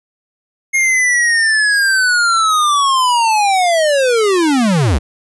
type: linear sweep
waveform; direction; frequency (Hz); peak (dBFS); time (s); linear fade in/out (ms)
square; down; 2148 to 55; -11; 0.73-4.99; 20
effects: resampled to 24000 Hz